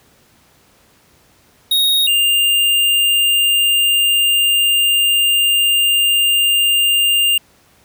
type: tone pair in turn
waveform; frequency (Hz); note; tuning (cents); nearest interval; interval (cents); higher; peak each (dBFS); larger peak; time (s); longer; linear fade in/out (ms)
square; 3754 / 2802; A#7 / F7; +11 / +5; perfect fourth; 506; first; -12 / -12; neither; 1.71-2.07 / 2.07-7.38; second; 5
effects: pink hiss -52 dBFS RMS until 7.84 s + high-pass 60 Hz 12 dB/octave